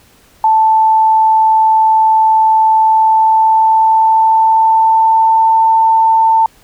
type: tone with pitch glide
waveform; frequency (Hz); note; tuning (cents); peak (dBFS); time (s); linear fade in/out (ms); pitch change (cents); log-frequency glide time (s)
sine; 880 to 893.8; A5 to A5; 0 to +27; -6; 0.44-6.46; 2; +27; 2.81-5.64
effects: pink hiss -47 dBFS RMS until 6.63 s